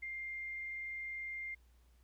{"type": "tone", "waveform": "sine", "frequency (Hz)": 2107, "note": "C7", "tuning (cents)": 12, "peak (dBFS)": -40, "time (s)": [0.02, 1.55], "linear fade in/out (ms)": 10, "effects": ["added 60 Hz sine -63 dBFS peak until 2.03 s", "pink hiss -75 dBFS RMS until 2.03 s"]}